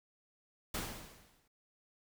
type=noise with exponential decay; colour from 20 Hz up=pink; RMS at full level=-36 dBFS; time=0.74-1.48 s; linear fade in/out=5 ms; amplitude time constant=160 ms; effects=none